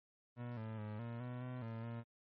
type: tone with pitch steps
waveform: 30% pulse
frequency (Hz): 120.9 / 110.3 / 106.1 / 117.4 / 123.8 / 125.9 / 113.4 / 116.6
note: B2 / A2 / G#2 / A#2 / B2 / B2 / A#2 / A#2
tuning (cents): -36 / +5 / +38 / +13 / +5 / +34 / -47 / +1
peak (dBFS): -40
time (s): 0.36-2.04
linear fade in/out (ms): 50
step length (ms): 210
effects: low-pass 2000 Hz 12 dB/octave + MP3 32 kbps